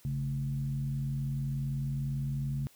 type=tone with frequency modulation; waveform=sine; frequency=138.59 Hz; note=C#3; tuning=in tune; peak=-30 dBFS; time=0.05-2.67 s; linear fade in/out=0 ms; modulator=79.8 Hz; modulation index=0.57; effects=white hiss -61 dBFS RMS until 2.75 s